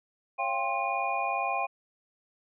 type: tone cluster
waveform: sine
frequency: 549 / 690 / 792 / 1057 / 2446 Hz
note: C#5 / F5 / G5 / C6 / D#7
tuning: -17 / -21 / +18 / +17 / -30 cents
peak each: -39 / -33 / -31 / -33 / -34 dBFS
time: 0.38-1.67 s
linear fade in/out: 20 ms
effects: none